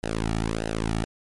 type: tone with flanger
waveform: sawtooth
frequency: 55 Hz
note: A1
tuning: in tune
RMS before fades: -27 dBFS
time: 0.03-1.04 s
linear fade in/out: 0 ms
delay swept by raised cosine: 0.87 to 1.97 ms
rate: 1.6 Hz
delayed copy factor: -1
effects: MP3 48 kbps